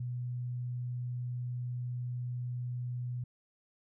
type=tone; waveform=sine; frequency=123.2 Hz; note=B2; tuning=4 cents flat; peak=-34 dBFS; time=0-3.24 s; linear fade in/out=5 ms; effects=none